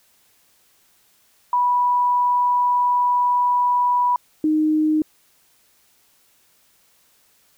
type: tone pair in turn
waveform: sine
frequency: 981 / 309 Hz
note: B5 / D#4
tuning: -12 / -12 cents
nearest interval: octave + minor sixth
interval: 2000 cents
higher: first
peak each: -15 / -15 dBFS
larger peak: neither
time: 1.53-4.16 / 4.44-5.02 s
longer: first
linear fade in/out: 2 ms
effects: white hiss -59 dBFS RMS until 7.57 s